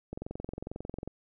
click train, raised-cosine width 2 ms, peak -24 dBFS, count 22, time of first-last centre 0.13-1.076 s, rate 22.2 Hz, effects none

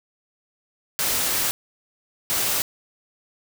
white noise bursts at uneven times, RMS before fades -23 dBFS, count 2, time 0.99-1.51 / 2.3-2.62 s, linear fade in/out 0 ms, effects none

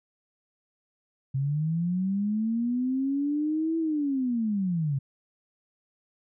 sine linear two-way sweep, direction up then down, 131.8 to 329.6 to 131.8 Hz, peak -24 dBFS, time 1.34-4.99 s, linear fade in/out 10 ms, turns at 3.78 s, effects none

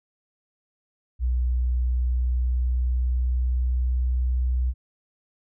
sine tone with pitch glide, 61.6 to 62.57 Hz, B1 to B1, -4 to +23 cents, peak -20 dBFS, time 1.19-4.74 s, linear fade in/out 50 ms, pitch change +27 cents, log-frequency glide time 1.69-4.56 s, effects none

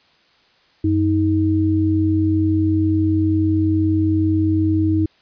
sine tone pair together, 94 / 316.2 Hz, F#2 / D#4, +28 / +28 cents, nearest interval octave + major sixth, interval 2100 cents, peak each -18 / -16 dBFS, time 0.84-5.06 s, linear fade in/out 5 ms, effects white hiss -56 dBFS RMS until 5.21 s + resampled to 11025 Hz

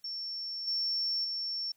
sine tone with level steps, 5440 Hz, F8, 46 cents flat, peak -35 / -28 / -32 dBFS, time 0.04-1.72 s, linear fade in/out 5 ms, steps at 0.67 / 1.24 s, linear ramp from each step 10 ms, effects tanh soft clip ceiling -24 dBFS + white hiss -72 dBFS RMS until 1.76 s

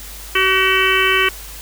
harmonic tone, 379.6 Hz, F#4, 44 cents sharp, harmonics 1 / 3 / 4 / 5 / 6 / 7 / 8, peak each -20 / -20 / -20 / -20 / -20 / -20 / -20 dBFS, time 0.35-1.29 s, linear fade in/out 5 ms, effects added 50 Hz sine -35 dBFS peak until 1.61 s + white hiss -35 dBFS RMS until 1.61 s

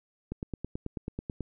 click train, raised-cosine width 3 ms, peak -21 dBFS, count 11, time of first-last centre 0.32-1.407 s, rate 9.2 Hz, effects none

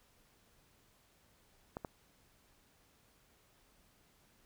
clicks, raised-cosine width 1 ms, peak -26 dBFS, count 2, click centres 1.769 / 1.848 s, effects pink hiss -69 dBFS RMS until 4.45 s

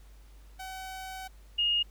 sawtooth / sine tone pair in turn, 757 / 2853 Hz, F#5 / F7, +39 / +36 cents, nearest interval octave + major seventh, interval 2297 cents, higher second, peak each -35 / -24 dBFS, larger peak second, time 0.59-1.28 / 1.58-1.83 s, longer first, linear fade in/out 10 ms, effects added 50 Hz sine -50 dBFS peak until 1.9 s + pink hiss -63 dBFS RMS until 1.9 s

